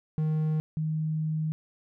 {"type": "tone pair in turn", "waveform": ["triangle", "sine"], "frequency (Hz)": [155.56, 156.41], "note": ["D#3", "D#3"], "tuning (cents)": [0, 9], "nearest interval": "unison", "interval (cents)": 9, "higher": "second", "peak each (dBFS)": [-22, -26], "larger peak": "first", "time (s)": [[0.18, 0.6], [0.77, 1.52]], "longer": "second", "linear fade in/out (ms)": 0, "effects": []}